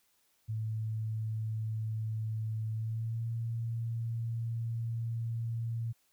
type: tone with pitch glide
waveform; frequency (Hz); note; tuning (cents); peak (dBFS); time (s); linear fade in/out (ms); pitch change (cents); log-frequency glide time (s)
sine; 110 to 115.2; A2 to A#2; 0 to -20; -32; 0.48-5.93; 20; +80; 2.71-3.27
effects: white hiss -72 dBFS RMS until 6.12 s